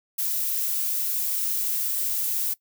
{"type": "noise", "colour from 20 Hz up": "violet", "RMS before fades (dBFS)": -26, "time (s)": [0.18, 2.54], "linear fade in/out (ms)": 10, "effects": ["noise-tail reverb RT60 0.1 s tail -20 dB re dry"]}